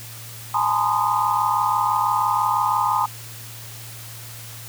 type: tone cluster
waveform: sine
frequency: 836 / 902 / 1002 / 1042 / 1233 Hz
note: G#5 / A5 / B5 / C6 / D#6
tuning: +11 / +43 / +25 / -7 / -16 cents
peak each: -24 dBFS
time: 0.54-3.06 s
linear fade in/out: 5 ms
effects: added 114 Hz sine -39 dBFS peak until 4.68 s + white hiss -39 dBFS RMS until 4.68 s